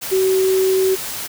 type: tone in noise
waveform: sine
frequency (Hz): 378.6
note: F#4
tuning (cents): +40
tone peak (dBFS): -13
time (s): 0.11-0.96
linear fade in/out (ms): 20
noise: white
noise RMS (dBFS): -27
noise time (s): 0.01-1.28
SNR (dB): +11
effects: none